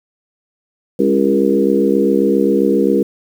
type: harmonic tone with a mistuned harmonic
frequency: 67.5 Hz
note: C#2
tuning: 45 cents flat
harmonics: 3 / 4 / 5 / 6 / 7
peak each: -17 / -17 / -17 / -17 / -17 dBFS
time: 0.99-3.03 s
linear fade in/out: 5 ms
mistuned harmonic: 4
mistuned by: +27 cents
effects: 7-bit